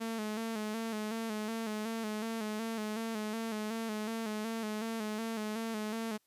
sawtooth tone with vibrato, 219.7 Hz, A3, 2 cents flat, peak -31 dBFS, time 0-6.18 s, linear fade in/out 20 ms, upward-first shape square, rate 2.7 Hz, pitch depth 52 cents each way, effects white hiss -75 dBFS RMS until 6.26 s + resampled to 32000 Hz

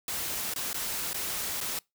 white noise with dropouts, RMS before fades -33 dBFS, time 0.08-1.79 s, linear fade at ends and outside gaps 2 ms, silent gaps 0.538-0.56 / 0.731-0.743 / 1.132-1.143 / 1.605-1.611 s, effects noise-tail reverb RT60 0.2 s tail -25 dB re dry

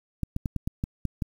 clicks, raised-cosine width 5 ms, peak -15 dBFS, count 8, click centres 0.233 / 0.364 / 0.458 / 0.563 / 0.675 / 0.839 / 1.053 / 1.222 s, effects 8-bit

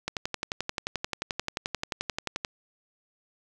click train, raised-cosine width 0.2 ms, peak -12 dBFS, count 28, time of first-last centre 0.08-2.448 s, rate 11.4 Hz, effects none

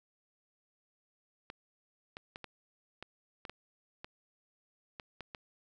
clicks, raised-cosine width 0.3 ms, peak -27 dBFS, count 11, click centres 1.501 / 2.169 / 2.359 / 2.443 / 3.026 / 3.452 / 3.496 / 4.045 / 4.998 / 5.207 / 5.348 s, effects none

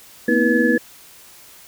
sine tone cluster, 230.4 / 251.8 / 322 / 484.2 / 1713 Hz, A#3 / B3 / E4 / B4 / A6, -20 / +34 / -41 / -34 / -47 cents, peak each -20 dBFS, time 0.28-0.78 s, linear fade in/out 5 ms, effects white hiss -45 dBFS RMS until 1.67 s

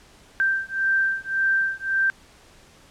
sine beating tone pair, 1568 / 1569.8 Hz, G6 / G6, 0 / +2 cents, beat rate 1.8 Hz, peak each -23 dBFS, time 0.4-2.1 s, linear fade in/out 0 ms, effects pink hiss -52 dBFS RMS until 2.9 s + low-pass 9000 Hz 12 dB/octave

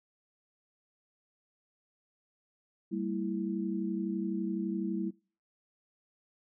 sine chord, E diminished, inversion first, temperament equal with one note detuned, 196 / 227.9 / 329.6 Hz, G3 / Bb3 / E4, 0 / -39 / 0 cents, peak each -34 / -37 / -35 dBFS, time 2.91-5.11 s, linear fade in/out 20 ms, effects noise-tail reverb RT60 0.4 s tail -25 dB re dry

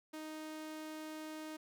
sawtooth tone, 311.1 Hz, D#4, in tune, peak -40 dBFS, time 0.13-1.57 s, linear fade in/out 10 ms, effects none

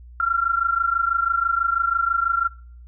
sine tone pair together, 1358 / 1384.1 Hz, F6 / F6, -49 / -16 cents, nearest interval unison, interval 33 cents, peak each -21 dBFS, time 0.2-2.48 s, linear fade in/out 2 ms, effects noise-tail reverb RT60 0.5 s tail -24 dB re dry + added 60 Hz sine -40 dBFS peak until 2.87 s

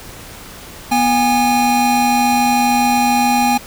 square tone pair together, 244 / 819 Hz, B3 / G#5, -21 / -24 cents, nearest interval octave + major sixth, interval 2097 cents, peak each -17 / -14 dBFS, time 0.91-3.58 s, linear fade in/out 10 ms, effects pink hiss -35 dBFS RMS until 3.66 s

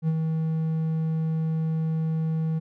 triangle tone with ADSR envelope, 160 Hz, D#3, 49 cents sharp, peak -17 dBFS, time 0.02-2.6 s, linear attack 60 ms, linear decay 44 ms, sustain -4 dB, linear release 22 ms, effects none

